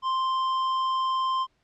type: tone with tanh clipping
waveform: triangle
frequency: 1046.5 Hz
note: C6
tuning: in tune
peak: -25 dBFS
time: 0.02-1.47 s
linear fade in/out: 50 ms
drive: 14 dB
effects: pink hiss -70 dBFS RMS until 1.63 s + low-pass 5000 Hz 12 dB/octave